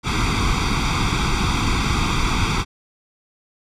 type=noise with comb filter; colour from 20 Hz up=pink; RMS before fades=-19 dBFS; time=0.03-2.65 s; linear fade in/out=50 ms; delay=0.85 ms; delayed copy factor=+0.95; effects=low-pass 5000 Hz 12 dB/octave

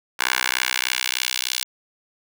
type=tone with high-pass filter sweep; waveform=10% pulse; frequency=63.3 Hz; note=B1; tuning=43 cents sharp; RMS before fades=-24 dBFS; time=0.19-1.64 s; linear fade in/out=10 ms; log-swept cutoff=1400 to 3700 Hz; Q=1.2; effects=none

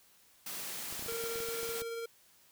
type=high-pass noise; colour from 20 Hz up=white; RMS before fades=-41 dBFS; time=0.46-1.82 s; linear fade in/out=5 ms; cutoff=120 Hz; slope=24 dB/octave
type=clicks; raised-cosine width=2 ms; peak=-35 dBFS; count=12; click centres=0.926 / 0.994 / 1.025 / 1.062 / 1.123 / 1.239 / 1.358 / 1.404 / 1.487 / 1.631 / 1.691 / 1.82 s
type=tone with tremolo; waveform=square; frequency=461.3 Hz; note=A#4; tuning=18 cents flat; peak=-37 dBFS; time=1.08-2.06 s; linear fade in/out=5 ms; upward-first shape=sine; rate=18 Hz; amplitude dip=25%
effects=white hiss -64 dBFS RMS until 2.51 s

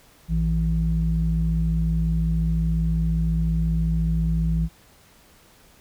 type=tone pair together; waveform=sine; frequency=57.74 / 163.3 Hz; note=A#1 / E3; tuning=-16 / -16 cents; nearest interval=octave + tritone; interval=1800 cents; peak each=-21 dBFS; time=0.28-4.69 s; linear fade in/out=50 ms; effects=tanh soft clip ceiling -12 dBFS + pink hiss -54 dBFS RMS until 5.8 s

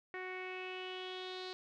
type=tone with low-pass filter sweep; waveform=sawtooth; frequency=370 Hz; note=F#4; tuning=in tune; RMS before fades=-44 dBFS; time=0.14-1.53 s; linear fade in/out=0 ms; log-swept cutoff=2000 to 4200 Hz; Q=5.3; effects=none

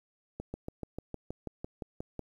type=slowing click train; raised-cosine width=2 ms; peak=-24 dBFS; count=12; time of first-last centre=0.4-2.193 s; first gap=140 ms; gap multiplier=1.03; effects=10-bit

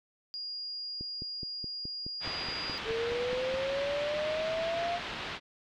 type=tone; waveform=sine; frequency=4843 Hz; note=D#8; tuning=48 cents flat; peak=-36 dBFS; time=0.34-2.78 s; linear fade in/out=0 ms
type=click train; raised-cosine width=3 ms; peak=-29 dBFS; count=13; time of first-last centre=1.01-3.542 s; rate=4.74 Hz
type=low-pass noise; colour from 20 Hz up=white; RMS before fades=-39 dBFS; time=2.2-5.4 s; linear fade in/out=50 ms; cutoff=3600 Hz; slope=24 dB/octave
type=linear sweep; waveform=sine; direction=up; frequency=443.7 to 702 Hz; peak=-30 dBFS; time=2.85-5 s; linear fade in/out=50 ms
effects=none

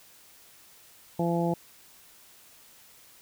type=harmonic tone; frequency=170.1 Hz; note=F3; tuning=45 cents flat; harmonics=1 / 2 / 3 / 4 / 5; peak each=-27 / -30 / -32 / -33 / -34 dBFS; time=1.19-1.54 s; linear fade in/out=5 ms; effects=white hiss -55 dBFS RMS until 3.21 s

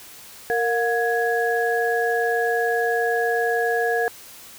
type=tone cluster; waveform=sine; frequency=463.5 / 716 / 1667 Hz; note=A#4 / F5 / G#6; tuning=-10 / +43 / +6 cents; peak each=-22 / -24 / -24 dBFS; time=0.5-4.08 s; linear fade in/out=0 ms; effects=white hiss -43 dBFS RMS until 4.58 s

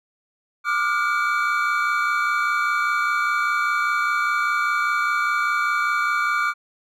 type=tone cluster; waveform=triangle; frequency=1189 / 1368 / 1433 / 2290 Hz; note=D6 / F6 / F6 / D7; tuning=+21 / -36 / +44 / -44 cents; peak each=-21 / -27 / -21 / -26 dBFS; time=0.64-6.54 s; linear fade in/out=50 ms; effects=none

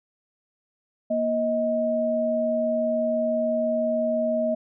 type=tone pair together; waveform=sine; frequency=236 / 630 Hz; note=A#3 / D#5; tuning=+22 / +21 cents; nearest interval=octave + perfect fourth; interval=1699 cents; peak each=-27 / -22 dBFS; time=1.1-4.55 s; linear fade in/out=10 ms; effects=none

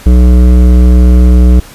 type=tone with hard clipping; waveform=triangle; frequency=61.4 Hz; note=B1; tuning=9 cents flat; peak=-3 dBFS; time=0.06-1.6 s; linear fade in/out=5 ms; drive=17 dB; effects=pink hiss -33 dBFS RMS until 1.74 s + resampled to 32000 Hz

